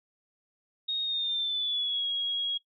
sine tone with pitch glide, 3729 to 3303 Hz, A#7 to G#7, 0 to -10 cents, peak -27 dBFS, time 0.88-2.58 s, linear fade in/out 10 ms, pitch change -210 cents, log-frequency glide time 1.03-2.06 s, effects noise-tail reverb RT60 0.1 s tail -20 dB re dry

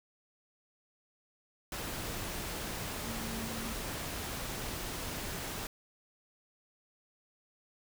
sine tone in noise, 226.4 Hz, A3, 50 cents sharp, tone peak -42 dBFS, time 3.04-3.73 s, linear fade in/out 2 ms, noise pink, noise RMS -39 dBFS, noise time 1.72-5.67 s, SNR -6 dB, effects none

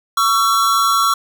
square tone pair together, 1123 / 1344.8 Hz, C#6 / E6, +22 / +34 cents, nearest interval minor third, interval 312 cents, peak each -16 dBFS, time 0.17-1.14 s, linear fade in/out 5 ms, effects none

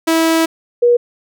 sawtooth / sine tone pair in turn, 325.8 / 481 Hz, E4 / B4, -20 / -46 cents, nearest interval perfect fifth, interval 674 cents, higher second, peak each -7 dBFS, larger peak neither, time 0.07-0.46 / 0.82-0.97 s, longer first, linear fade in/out 10 ms, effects none

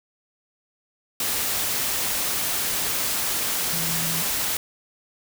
sine tone in noise, 165.2 Hz, E3, 4 cents sharp, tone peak -31 dBFS, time 3.73-4.22 s, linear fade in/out 2 ms, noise white, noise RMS -25 dBFS, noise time 1.2-4.57 s, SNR -9 dB, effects none

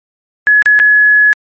sine tone with dropouts, 1695 Hz, G#6, 35 cents sharp, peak -4 dBFS, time 0.47-1.33 s, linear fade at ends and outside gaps 0 ms, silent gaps 0.622-0.659 / 0.791-0.799 s, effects MP3 32 kbps

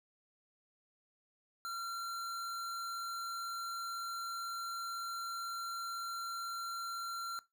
square tone, 1369 Hz, F6, 35 cents flat, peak -39 dBFS, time 1.65-7.39 s, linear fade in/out 0 ms, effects noise-tail reverb RT60 0.2 s tail -18 dB re dry

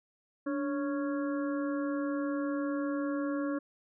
harmonic tone with a mistuned harmonic, 277.2 Hz, C#4, in tune, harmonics 1 / 2 / 4 / 5 / 6, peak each -31 / -37 / -43 / -45 / -47 dBFS, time 0.46-3.59 s, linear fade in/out 10 ms, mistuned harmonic 1, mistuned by +73 cents, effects none

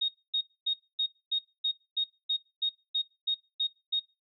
sine tone bursts, 3729 Hz, A#7, in tune, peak -25 dBFS, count 13, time 0.01-3.998 s, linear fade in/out 10 ms, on 76 ms, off 250 ms, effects noise-tail reverb RT60 0.3 s tail -25 dB re dry

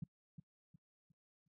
sine tone with echo, 159.7 Hz, D#3, 45 cents sharp, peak -38 dBFS, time 0.02-0.04 s, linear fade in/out 5 ms, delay 360 ms, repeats 4, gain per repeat -9 dB, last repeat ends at 1.48 s, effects noise-tail reverb RT60 0.1 s tail -24 dB re dry

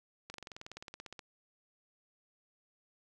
slowing click train, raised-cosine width 0.2 ms, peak -28 dBFS, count 18, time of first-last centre 0.3-1.192 s, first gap 41 ms, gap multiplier 1.03, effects none

